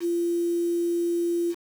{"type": "tone with quantisation", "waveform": "sine", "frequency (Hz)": 343, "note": "F4", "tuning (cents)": -31, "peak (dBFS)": -22, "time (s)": [0, 1.55], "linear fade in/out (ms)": 50, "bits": 7, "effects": []}